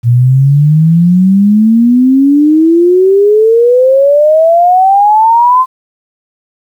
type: exponential sweep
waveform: sine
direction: up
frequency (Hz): 116.7 to 1046.5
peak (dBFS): -3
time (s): 0.03-5.66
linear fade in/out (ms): 50
effects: 7-bit